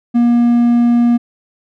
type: tone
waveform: triangle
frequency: 238.1 Hz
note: A#3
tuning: 37 cents sharp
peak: -6 dBFS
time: 0.14-1.18 s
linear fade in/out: 20 ms
effects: none